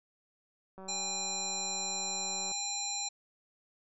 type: click train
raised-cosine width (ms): 1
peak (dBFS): -35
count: 331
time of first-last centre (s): 0.78-2.517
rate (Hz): 190
type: harmonic tone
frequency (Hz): 812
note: G#5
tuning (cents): -39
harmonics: 1 / 3 / 5 / 7 / 9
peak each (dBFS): -43 / -46 / -38 / -44 / -36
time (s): 0.88-3.09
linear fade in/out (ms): 10
effects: none